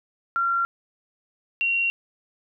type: tone pair in turn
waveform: sine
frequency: 1374 / 2748 Hz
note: F6 / F7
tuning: -29 / -29 cents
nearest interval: octave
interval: 1200 cents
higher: second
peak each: -20 dBFS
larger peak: neither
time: 0.36-0.65 / 1.61-1.9 s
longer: neither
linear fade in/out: 0 ms
effects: none